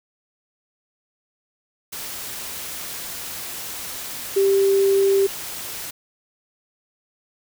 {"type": "tone in noise", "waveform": "sine", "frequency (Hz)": 392, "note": "G4", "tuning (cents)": 0, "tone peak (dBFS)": -14, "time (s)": [4.36, 5.27], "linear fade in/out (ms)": 10, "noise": "white", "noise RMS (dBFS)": -32, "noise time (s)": [1.92, 5.91], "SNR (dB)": 15, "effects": []}